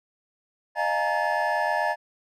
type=tone cluster; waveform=triangle; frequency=612 / 699 / 840 / 929 / 1728 Hz; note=D#5 / F5 / G#5 / A#5 / A6; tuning=-29 / +1 / +19 / -6 / -32 cents; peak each=-27 dBFS; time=0.75-1.96 s; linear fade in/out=50 ms; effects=none